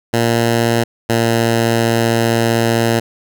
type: tone pair in turn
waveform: 10% pulse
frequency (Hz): 116.54 / 115.47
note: A#2 / A#2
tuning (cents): 0 / -16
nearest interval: unison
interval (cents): 16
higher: first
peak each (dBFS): -4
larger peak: neither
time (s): 0.13-0.84 / 1.09-3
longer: second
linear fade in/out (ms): 10
effects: none

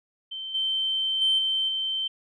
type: tone with level steps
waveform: sine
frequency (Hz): 3105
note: G7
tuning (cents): -17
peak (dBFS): -32 / -23 / -18 / -22 / -25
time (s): 0.31-2.08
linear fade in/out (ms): 10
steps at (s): 0.54 / 1.21 / 1.38 / 1.68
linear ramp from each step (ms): 10
effects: tanh soft clip ceiling -15 dBFS

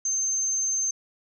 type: tone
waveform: sine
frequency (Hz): 6290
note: G8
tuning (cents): +5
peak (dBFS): -23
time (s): 0.05-0.91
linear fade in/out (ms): 5
effects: none

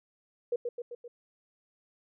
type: tone with echo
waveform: sine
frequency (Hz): 480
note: B4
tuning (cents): -49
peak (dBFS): -26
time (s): 0.52-0.56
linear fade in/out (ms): 5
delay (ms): 130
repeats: 4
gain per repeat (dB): -4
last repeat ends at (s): 1.08
effects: none

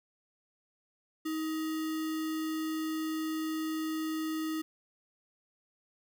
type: tone with sample-and-hold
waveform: sine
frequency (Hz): 316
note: D#4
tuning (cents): +27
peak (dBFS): -31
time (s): 1.25-4.62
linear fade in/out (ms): 10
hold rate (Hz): 1575
effects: none

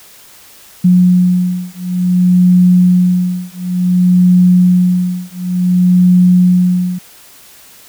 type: beating tone pair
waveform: sine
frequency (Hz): 180.1 / 180.66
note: F#3 / F#3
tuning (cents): -46 / -41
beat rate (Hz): 0.56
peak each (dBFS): -10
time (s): 0.84-6.99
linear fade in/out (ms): 10
effects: white hiss -40 dBFS RMS until 7.88 s

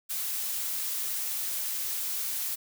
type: noise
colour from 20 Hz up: blue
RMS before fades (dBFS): -32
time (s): 0.09-2.56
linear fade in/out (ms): 20
effects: none

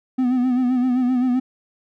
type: tone with vibrato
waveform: triangle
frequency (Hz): 251.5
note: B3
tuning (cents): +32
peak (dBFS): -14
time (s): 0.18-1.4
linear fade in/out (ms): 10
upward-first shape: sine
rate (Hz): 7.7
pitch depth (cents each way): 56
effects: none

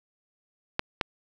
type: clicks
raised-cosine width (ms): 0.3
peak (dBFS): -8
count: 2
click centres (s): 0.794 / 1.012
effects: none

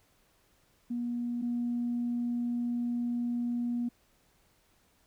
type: tone pair in turn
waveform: sine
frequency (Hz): 240 / 240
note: B3 / B3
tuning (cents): -49 / -49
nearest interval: unison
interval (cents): 0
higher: neither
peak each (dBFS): -30 / -28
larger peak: second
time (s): 0.9-1.42 / 1.42-3.89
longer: second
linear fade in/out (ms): 10
effects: tanh soft clip ceiling -24 dBFS + pink hiss -68 dBFS RMS until 5.06 s

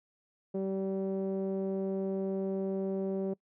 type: tone with low-pass filter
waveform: sawtooth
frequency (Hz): 192.7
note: G3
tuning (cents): -29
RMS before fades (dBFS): -33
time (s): 0.54-3.34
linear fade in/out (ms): 10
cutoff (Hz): 480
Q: 4.1
effects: noise-tail reverb RT60 0.1 s tail -23 dB re dry

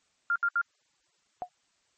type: tone bursts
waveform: sine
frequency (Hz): 1396.9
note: F6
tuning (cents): 0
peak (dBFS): -23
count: 3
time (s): 0.3-0.614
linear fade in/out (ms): 2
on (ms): 58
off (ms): 70
type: tone with exponential decay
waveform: sine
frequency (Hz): 722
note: F#5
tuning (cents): -43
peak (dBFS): -26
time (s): 1.42-1.49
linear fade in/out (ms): 0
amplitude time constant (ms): 15
effects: white hiss -71 dBFS RMS until 1.97 s + MP3 32 kbps

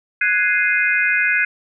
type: chord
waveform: sine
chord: Ab dominant seventh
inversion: third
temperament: equal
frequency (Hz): 1480 / 1661.2 / 2093 / 2489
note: Gb6 / Ab6 / C7 / Eb7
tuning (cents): 0 / 0 / 0 / 0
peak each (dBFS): -20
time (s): 0.21-1.45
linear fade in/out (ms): 5
effects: none

